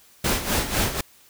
pink noise with tremolo, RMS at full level -21 dBFS, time 0.24-1.01 s, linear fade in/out 5 ms, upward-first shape sine, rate 4 Hz, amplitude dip 70%, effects white hiss -54 dBFS RMS until 1.29 s

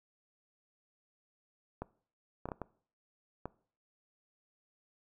clicks, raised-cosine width 1 ms, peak -24 dBFS, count 6, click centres 1.82 / 2.456 / 2.488 / 2.518 / 2.617 / 3.456 s, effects noise-tail reverb RT60 0.5 s tail -21 dB re dry

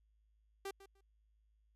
sawtooth tone with echo, 392 Hz, G4, in tune, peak -37 dBFS, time 0.65-0.71 s, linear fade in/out 5 ms, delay 150 ms, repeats 2, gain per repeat -15 dB, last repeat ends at 1.01 s, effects added 53 Hz sine -70 dBFS peak until 1.75 s + resampled to 32000 Hz

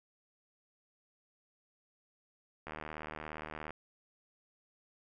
click train, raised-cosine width 0.5 ms, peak -27 dBFS, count 81, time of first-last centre 2.67-3.706 s, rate 77.2 Hz, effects none

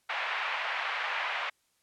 white band-pass noise, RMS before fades -33 dBFS, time 0.09-1.5 s, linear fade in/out 10 ms, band 700 to 2600 Hz, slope 24 dB/octave, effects white hiss -72 dBFS RMS until 1.82 s + low-pass 11000 Hz 12 dB/octave

